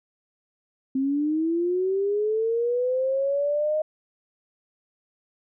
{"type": "linear sweep", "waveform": "sine", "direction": "up", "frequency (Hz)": [261.6, 622.3], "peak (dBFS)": -21, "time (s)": [0.95, 3.82], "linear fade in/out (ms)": 5, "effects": []}